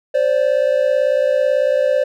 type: tone pair together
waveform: triangle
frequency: 523.3 / 581.4 Hz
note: C5 / D5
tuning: 0 / -18 cents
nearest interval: major second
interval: 182 cents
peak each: -14 dBFS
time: 0.14-2.04 s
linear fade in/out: 10 ms
effects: none